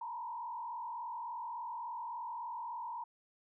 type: tone with frequency modulation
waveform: sine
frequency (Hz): 947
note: A#5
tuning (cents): +27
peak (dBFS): -39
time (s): 0.01-3.04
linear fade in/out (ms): 5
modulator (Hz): 43.5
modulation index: 1.2
effects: none